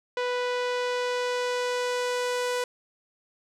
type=tone with low-pass filter sweep; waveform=sawtooth; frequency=493.9 Hz; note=B4; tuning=in tune; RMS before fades=-28 dBFS; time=0.17-2.64 s; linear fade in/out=2 ms; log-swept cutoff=3800 to 9900 Hz; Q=0.82; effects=none